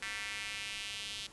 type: tone with high-pass filter sweep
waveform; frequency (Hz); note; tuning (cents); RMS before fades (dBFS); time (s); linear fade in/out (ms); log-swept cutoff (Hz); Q
square; 103.83; G#2; 0; -41; 0.02-1.27; 5; 1900 to 3300; 2.5
effects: pink hiss -56 dBFS RMS until 1.32 s + resampled to 24000 Hz